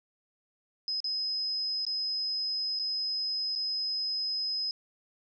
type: tone with dropouts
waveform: sine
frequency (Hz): 5070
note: D#8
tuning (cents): +32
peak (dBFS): -29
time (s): 0.88-4.71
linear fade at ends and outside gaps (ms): 1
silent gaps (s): 1.003-1.043 / 1.851-1.866 / 2.79-2.796 / 3.553-3.559
effects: none